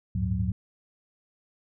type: tone cluster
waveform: sine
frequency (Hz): 75.2 / 98.8 / 110.2 / 183.6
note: D2 / G2 / A2 / F#3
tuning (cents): +42 / +14 / +3 / -13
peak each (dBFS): -30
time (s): 0.15-0.52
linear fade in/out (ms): 5
effects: none